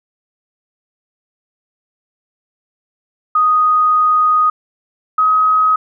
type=tone pair in turn; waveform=sine; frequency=1244.5 / 1266.3 Hz; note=D#6 / D#6; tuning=0 / +30 cents; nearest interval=unison; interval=30 cents; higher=second; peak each=-9 dBFS; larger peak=neither; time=3.35-4.5 / 5.18-5.76 s; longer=first; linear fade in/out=5 ms; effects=none